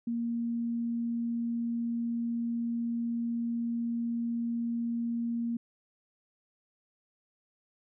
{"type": "tone", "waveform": "sine", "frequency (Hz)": 234, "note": "A#3", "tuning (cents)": 7, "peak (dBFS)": -29, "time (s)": [0.07, 5.57], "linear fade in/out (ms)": 5, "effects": []}